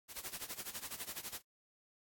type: noise with tremolo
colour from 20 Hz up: white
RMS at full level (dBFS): -42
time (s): 0.08-1.42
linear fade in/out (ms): 50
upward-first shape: sine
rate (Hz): 12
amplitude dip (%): 85
effects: AAC 64 kbps